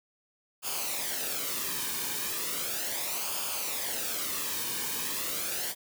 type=noise with flanger; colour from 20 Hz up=white; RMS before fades=-33 dBFS; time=0.62-5.75 s; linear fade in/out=50 ms; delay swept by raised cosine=0.51 to 1.51 ms; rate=0.36 Hz; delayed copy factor=-0.6; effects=none